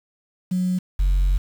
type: tone pair in turn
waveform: sine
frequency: 182.6 / 45.8 Hz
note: F#3 / F#1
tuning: -23 / -17 cents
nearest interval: 2 octaves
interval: 2394 cents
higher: first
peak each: -18 / -13 dBFS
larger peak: second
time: 0.51-0.79 / 0.99-1.38 s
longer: second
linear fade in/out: 10 ms
effects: tanh soft clip ceiling -14 dBFS + 7-bit